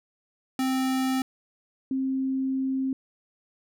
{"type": "tone pair in turn", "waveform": ["square", "sine"], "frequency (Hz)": [261.6, 265.1], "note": ["C4", "C4"], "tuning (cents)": [0, 23], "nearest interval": "unison", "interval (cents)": 23, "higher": "second", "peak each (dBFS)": -24, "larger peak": "neither", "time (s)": [[0.59, 1.22], [1.91, 2.93]], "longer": "second", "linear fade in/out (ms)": 2, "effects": []}